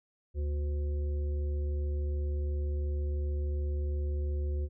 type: harmonic tone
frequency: 73.1 Hz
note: D2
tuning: 7 cents flat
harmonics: 1 / 3 / 5 / 7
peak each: -29 / -51 / -43 / -49 dBFS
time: 0.34-4.69 s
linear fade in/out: 50 ms
effects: none